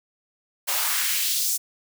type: noise with high-pass filter sweep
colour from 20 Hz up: white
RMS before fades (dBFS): -24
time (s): 0.67-1.58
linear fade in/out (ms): 20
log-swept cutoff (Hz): 630 to 6900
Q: 1.4
effects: none